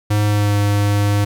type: tone with pitch glide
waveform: square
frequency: 104.5 to 102.35 Hz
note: G#2 to G#2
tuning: +11 to -25 cents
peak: -14 dBFS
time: 0.1-1.25 s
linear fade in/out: 10 ms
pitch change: -36 cents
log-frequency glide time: 0.23-0.56 s
effects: 9-bit